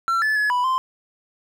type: tone with pitch steps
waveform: triangle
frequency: 1353 / 1735 / 1699 / 987 / 1040 Hz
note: E6 / A6 / G#6 / B5 / C6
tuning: +45 / -25 / +39 / -1 / -11 cents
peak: -16 dBFS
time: 0.08-0.78 s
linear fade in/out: 0 ms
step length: 140 ms
effects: none